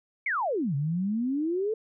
sine exponential two-way sweep, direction down then up, 2300 to 135.4 to 450.8 Hz, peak -25 dBFS, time 0.26-1.74 s, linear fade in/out 5 ms, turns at 0.75 s, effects none

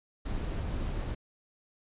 brown noise with amplitude modulation, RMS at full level -32 dBFS, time 0.25-1.15 s, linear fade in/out 10 ms, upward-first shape sine, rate 267 Hz, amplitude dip 30%, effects resampled to 8000 Hz

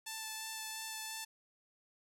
5% pulse tone with vibrato, 880 Hz, A5, in tune, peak -29 dBFS, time 0.06-1.25 s, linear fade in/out 10 ms, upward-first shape sine, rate 2.9 Hz, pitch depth 10 cents each way, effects none

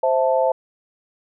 sine chord, A minor, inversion first, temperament equal, 523.3 / 659.3 / 880 Hz, C5 / E5 / A5, 0 / 0 / 0 cents, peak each -18 / -20 / -22 dBFS, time 0.03-0.52 s, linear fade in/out 5 ms, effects none

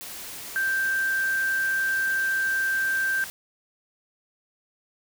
sine tone in noise, 1570 Hz, G6, 2 cents sharp, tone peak -22 dBFS, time 0.56-3.24 s, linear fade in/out 0 ms, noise white, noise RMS -38 dBFS, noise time 0.01-3.3 s, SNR +13 dB, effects none

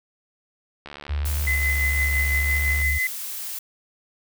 click train, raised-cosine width 0.3 ms, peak -21 dBFS, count 143, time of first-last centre 0.86-2.816 s, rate 72.6 Hz
sine tone with pitch glide, 73.42 to 74.88 Hz, D2 to D2, 0 to +34 cents, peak -22 dBFS, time 1.09-2.99 s, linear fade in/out 20 ms, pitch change +34 cents, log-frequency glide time 2.38-2.45 s
blue noise, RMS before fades -32 dBFS, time 1.25-3.59 s, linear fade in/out 5 ms
sine tone with tremolo, 2033 Hz, B6, 50 cents sharp, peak -20 dBFS, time 1.47-3.07 s, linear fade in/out 2 ms, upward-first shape sine, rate 5.9 Hz, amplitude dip 40%
effects none

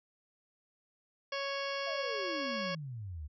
harmonic tone, 554.4 Hz, C#5, in tune, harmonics 1 / 2 / 3 / 4 / 5 / 6 / 8 / 9 / 10, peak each -38 / -41 / -43 / -44 / -45 / -46 / -47 / -48 / -48 dBFS, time 1.32-2.75 s, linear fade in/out 5 ms
sine exponential sweep, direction down, 694 to 69.3 Hz, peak -39 dBFS, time 1.86-3.28 s, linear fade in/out 20 ms
effects none

